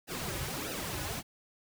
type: noise with flanger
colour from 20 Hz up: pink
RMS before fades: -37 dBFS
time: 0.07-1.23 s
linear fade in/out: 50 ms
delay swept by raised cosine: 0.9 to 4.5 ms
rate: 1.6 Hz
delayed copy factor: -0.8
effects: none